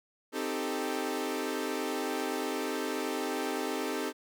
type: chord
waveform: sawtooth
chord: A half-diminished seventh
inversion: first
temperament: equal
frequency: 261.6 / 311.1 / 392 / 440 Hz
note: C4 / Eb4 / G4 / A4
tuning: 0 / 0 / 0 / 0 cents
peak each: -33 dBFS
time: 0.32-4.13 s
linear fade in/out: 50 ms
effects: none